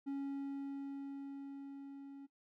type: tone with level ramp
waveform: triangle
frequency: 277.2 Hz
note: C#4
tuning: in tune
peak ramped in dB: -35 to -47 dBFS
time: 0.06-2.27 s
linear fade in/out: 20 ms
effects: noise-tail reverb RT60 0.2 s tail -22 dB re dry